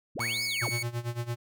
sine linear two-way sweep, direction up then down, 31 to 5250 to 31 Hz, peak -33 dBFS, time 0.15-0.7 s, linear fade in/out 10 ms, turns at 0.44 s
sawtooth tone with exponential decay, 116.54 Hz, A#2, in tune, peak -30 dBFS, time 0.19-0.98 s, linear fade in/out 5 ms, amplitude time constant 170 ms
sawtooth tone, 2224 Hz, C#7, 5 cents sharp, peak -27 dBFS, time 0.2-0.83 s, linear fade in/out 5 ms
square tone with tremolo, 119.1 Hz, A#2, 38 cents sharp, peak -29 dBFS, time 0.61-1.36 s, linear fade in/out 20 ms, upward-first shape sine, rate 8.9 Hz, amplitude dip 85%
effects none

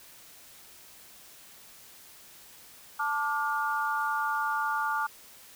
sine chord, D minor, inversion second, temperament equal with one note detuned, 880 / 1174.7 / 1425.4 Hz, A5 / D6 / F6, 0 / 0 / +35 cents, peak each -31 dBFS, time 2.99-5.07 s, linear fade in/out 10 ms, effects white hiss -52 dBFS RMS until 5.55 s

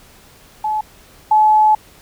sine tone pair in turn, 858 / 858 Hz, A5 / A5, -44 / -44 cents, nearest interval unison, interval 0 cents, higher neither, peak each -16 / -8 dBFS, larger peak second, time 0.64-0.81 / 1.31-1.75 s, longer second, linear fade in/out 5 ms, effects pink hiss -46 dBFS RMS until 2.01 s

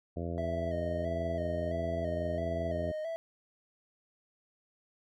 harmonic tone, 85 Hz, F2, 46 cents flat, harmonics 1 / 2 / 3 / 4 / 5 / 6 / 7 / 8, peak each -37 / -40 / -42 / -43 / -44 / -45 / -45 / -46 dBFS, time 0.16-2.92 s, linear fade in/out 10 ms
triangle tone with vibrato, 638 Hz, D#5, 43 cents sharp, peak -32 dBFS, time 0.38-3.16 s, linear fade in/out 0 ms, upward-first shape square, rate 1.5 Hz, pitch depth 55 cents each way
effects none

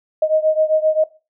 sine beating tone pair, 622.3 / 629.9 Hz, D#5 / D#5, 0 / +21 cents, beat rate 7.6 Hz, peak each -15 / -18 dBFS, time 0.22-1.04 s, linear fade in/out 5 ms, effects noise-tail reverb RT60 0.3 s tail -18 dB re dry

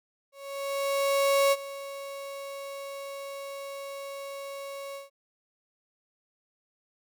35% pulse tone with ADSR envelope, 554.4 Hz, C#5, in tune, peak -18 dBFS, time 0.32-5.1 s, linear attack 1200 ms, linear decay 38 ms, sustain -17 dB, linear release 150 ms, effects none

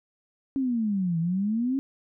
sine exponential two-way sweep, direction down then up, 277.2 to 161.7 to 277.2 Hz, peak -23 dBFS, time 0.56-1.79 s, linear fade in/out 0 ms, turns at 1.19 s, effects none

